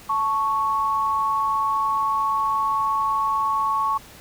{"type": "tone pair together", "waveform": "sine", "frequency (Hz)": [880, 1108.7], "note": ["A5", "C#6"], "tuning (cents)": [0, 0], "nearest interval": "major third", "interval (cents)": 400, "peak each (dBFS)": [-26, -20], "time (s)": [0.09, 3.98], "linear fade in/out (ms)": 10, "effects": ["pink hiss -45 dBFS RMS until 4.2 s"]}